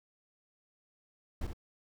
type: noise with echo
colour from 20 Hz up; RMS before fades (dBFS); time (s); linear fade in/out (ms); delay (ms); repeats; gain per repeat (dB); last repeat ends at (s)
brown; -34; 1.41-1.47; 5; 63; 1; -6; 1.533
effects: none